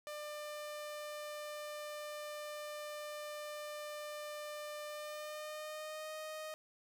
sawtooth tone with pitch glide, 597 to 621.6 Hz, D5 to D#5, +28 to -2 cents, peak -39 dBFS, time 0.07-6.54 s, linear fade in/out 0 ms, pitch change +70 cents, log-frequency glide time 4.87-6.12 s, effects none

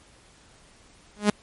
sawtooth tone with exponential growth, 207.7 Hz, G#3, in tune, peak -10 dBFS, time 1.16-1.3 s, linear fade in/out 5 ms, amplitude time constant 29 ms, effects pink hiss -55 dBFS RMS until 1.42 s + MP3 48 kbps

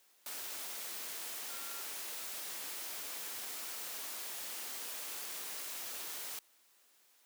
sine tone in noise, 1380 Hz, F6, 21 cents flat, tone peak -53 dBFS, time 1.5-1.83 s, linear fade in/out 2 ms, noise white, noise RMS -43 dBFS, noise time 0.26-6.39 s, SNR -13 dB, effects white hiss -68 dBFS RMS until 7.25 s + high-pass 300 Hz 12 dB/octave

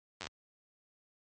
slowing click train, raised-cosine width 0.2 ms, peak -22 dBFS, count 6, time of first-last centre 0.21-0.27 s, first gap 10 ms, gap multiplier 1.09, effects high-pass 60 Hz 12 dB/octave + MP3 48 kbps

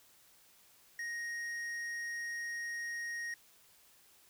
sine tone with tanh clipping, 1872 Hz, A#6, 7 cents sharp, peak -39 dBFS, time 0.99-3.34 s, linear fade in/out 2 ms, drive 10 dB, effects white hiss -64 dBFS RMS until 4.29 s

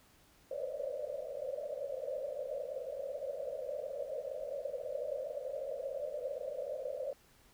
pink band-pass noise, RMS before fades -40 dBFS, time 0.51-7.13 s, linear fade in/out 2 ms, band 510 to 610 Hz, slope 96 dB/octave, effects pink hiss -65 dBFS RMS until 7.53 s

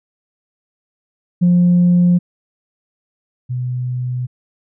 sine tone pair in turn, 176.5 / 125.16 Hz, F3 / B2, +19 / +24 cents, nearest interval tritone, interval 595 cents, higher first, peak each -7 / -18 dBFS, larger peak first, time 1.41-2.19 / 3.49-4.27 s, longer neither, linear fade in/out 20 ms, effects tanh soft clip ceiling -6 dBFS

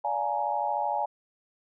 sine chord, Bb dominant seventh, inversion first, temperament just, 582.7 / 699.2 / 839.1 / 932.3 Hz, D5 / F5 / Ab5 / Bb5, -14 / +2 / +18 / 0 cents, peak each -34 / -33 / -28 / -33 dBFS, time 0.04-1.06 s, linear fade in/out 10 ms, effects none

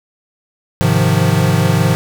square chord, F minor seventh, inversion first, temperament equal, 103.83 / 130.81 / 155.56 / 174.61 Hz, Ab2 / C3 / Eb3 / F3, 0 / 0 / 0 / 0 cents, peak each -17 dBFS, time 0.81-1.95 s, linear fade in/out 0 ms, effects none

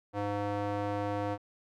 square tone with band-pass filter, 102.3 Hz, G#2, 26 cents flat, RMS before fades -33 dBFS, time 0.13-1.38 s, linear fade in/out 50 ms, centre 650 Hz, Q 1.1, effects none

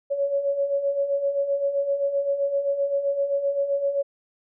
sine beating tone pair, 554 / 561.7 Hz, C#5 / C#5, -1 / +23 cents, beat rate 7.7 Hz, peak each -29 / -22 dBFS, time 0.1-4.03 s, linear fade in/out 20 ms, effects none

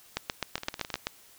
two click trains, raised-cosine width 0.2 ms, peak -19 / -11 dBFS, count 8 / 8, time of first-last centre 0.58-0.956 / 0.17-1.07 s, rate 18.6 / 7.78 Hz, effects white hiss -56 dBFS RMS until 1.38 s

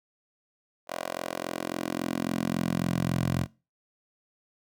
10% pulse tone with high-pass filter sweep, 43.65 Hz, F1, in tune, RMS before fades -30 dBFS, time 0.87-3.47 s, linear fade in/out 50 ms, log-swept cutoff 620 to 110 Hz, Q 1.8, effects noise-tail reverb RT60 0.3 s tail -22 dB re dry

